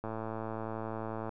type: click train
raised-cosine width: 1 ms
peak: -24 dBFS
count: 140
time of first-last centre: 0.04-1.292 s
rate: 111 Hz
effects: none